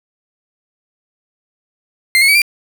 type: tone with pitch steps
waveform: 35% pulse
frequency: 2093 / 2183 / 2277 / 2375 Hz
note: C7 / C#7 / C#7 / D7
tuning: 0 / -27 / +46 / +19 cents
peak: -6 dBFS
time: 2.15-2.418 s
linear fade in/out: 0 ms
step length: 67 ms
effects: none